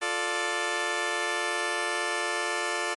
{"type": "chord", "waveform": "10% pulse", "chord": "D minor", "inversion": "first", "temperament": "just", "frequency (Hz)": [352.4, 440.5, 587.3], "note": ["F4", "A4", "D5"], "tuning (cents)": [16, 2, 0], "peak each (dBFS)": -24, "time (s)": [0.01, 2.95], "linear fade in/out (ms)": 20, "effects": ["MP3 48 kbps"]}